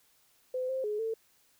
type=tone with pitch steps; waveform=sine; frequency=510 / 525 / 420.7 / 447.7 Hz; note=C5 / C5 / G#4 / A4; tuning=-44 / +6 / +22 / +30 cents; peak=-30 dBFS; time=0.54-1.14 s; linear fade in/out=5 ms; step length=150 ms; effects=white hiss -67 dBFS RMS until 1.59 s